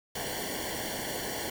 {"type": "noise with comb filter", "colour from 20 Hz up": "pink", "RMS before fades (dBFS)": -35, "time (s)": [0.15, 1.5], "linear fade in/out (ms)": 5, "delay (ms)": 0.79, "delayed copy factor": -0.85, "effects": []}